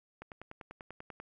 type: click train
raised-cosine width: 0.5 ms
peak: -30 dBFS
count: 11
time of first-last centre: 0.22-1.2 s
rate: 10.2 Hz
effects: none